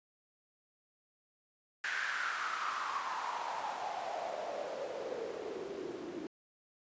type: noise with band-pass filter sweep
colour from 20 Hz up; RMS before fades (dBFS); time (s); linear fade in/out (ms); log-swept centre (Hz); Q
white; -39; 1.84-6.27; 0; 1700 to 310; 5.6
effects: resampled to 16000 Hz